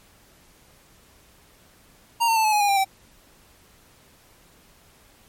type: tone with pitch steps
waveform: square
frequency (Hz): 931 / 906.6 / 882.8 / 859.7 / 837.1 / 815.2 / 793.8 / 773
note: A#5 / A#5 / A5 / A5 / G#5 / G#5 / G5 / G5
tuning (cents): -2 / -48 / +5 / -40 / +13 / -32 / +22 / -24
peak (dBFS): -18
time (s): 2.2-2.848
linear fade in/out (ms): 20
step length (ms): 81
effects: pink hiss -55 dBFS RMS until 5.28 s + MP3 64 kbps